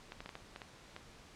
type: clicks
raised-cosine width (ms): 0.3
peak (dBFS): -29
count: 8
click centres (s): 0.121 / 0.205 / 0.26 / 0.292 / 0.354 / 0.561 / 0.618 / 0.964
effects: pink hiss -57 dBFS RMS until 1.35 s + low-pass 7000 Hz 12 dB/octave